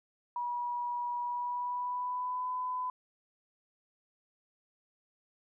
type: tone with pitch glide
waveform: sine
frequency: 967 to 1005.2 Hz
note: B5 to B5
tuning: -37 to +30 cents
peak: -32 dBFS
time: 0.36-2.9 s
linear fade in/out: 2 ms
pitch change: +67 cents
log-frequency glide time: 1.2-2.5 s
effects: none